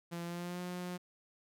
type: tone with pitch glide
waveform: sawtooth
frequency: 171 to 178.98 Hz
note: F3 to F3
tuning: -36 to +43 cents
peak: -35 dBFS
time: 0.11-0.98 s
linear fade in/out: 20 ms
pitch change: +79 cents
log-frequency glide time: 0.24-0.61 s
effects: none